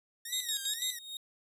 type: tone with vibrato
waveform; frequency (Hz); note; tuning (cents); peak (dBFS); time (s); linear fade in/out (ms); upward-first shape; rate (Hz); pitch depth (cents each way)
5% pulse; 1800; A6; +39; -29; 0.25-0.99; 5; sine; 2; 210
type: tone with tremolo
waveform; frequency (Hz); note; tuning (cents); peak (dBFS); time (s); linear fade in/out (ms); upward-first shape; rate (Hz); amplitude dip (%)
25% pulse; 3757; A#7; +13; -27; 0.32-0.93; 10; square; 6; 75
type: tone with exponential growth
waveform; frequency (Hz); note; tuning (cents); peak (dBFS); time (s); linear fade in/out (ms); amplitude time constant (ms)
40% pulse; 3729; A#7; 0; -35; 0.66-1.17; 2; 110
effects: resampled to 32000 Hz